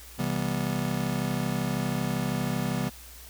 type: chord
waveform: square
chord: C major seventh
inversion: none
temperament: just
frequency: 130.81 / 163.52 / 196.22 / 245.3 Hz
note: C3 / E3 / G3 / B3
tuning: 0 / -14 / +2 / -12 cents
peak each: -33 dBFS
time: 0.18-2.9 s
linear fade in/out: 20 ms
effects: added 60 Hz sine -48 dBFS peak until 3.29 s + white hiss -48 dBFS RMS until 3.29 s